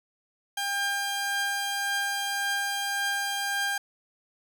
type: tone pair together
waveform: sawtooth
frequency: 800.9 / 1600 Hz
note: G5 / G6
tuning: +37 / +35 cents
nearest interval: octave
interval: 1198 cents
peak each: -28 / -25 dBFS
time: 0.57-3.78 s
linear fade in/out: 5 ms
effects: none